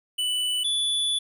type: tone pair in turn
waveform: square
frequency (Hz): 2979 / 3457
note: F#7 / A7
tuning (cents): +11 / -31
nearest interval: minor third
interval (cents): 258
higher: second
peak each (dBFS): -24 / -23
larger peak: second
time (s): 0.18-0.64 / 0.64-1.19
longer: second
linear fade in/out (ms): 10
effects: resampled to 32000 Hz + 10-bit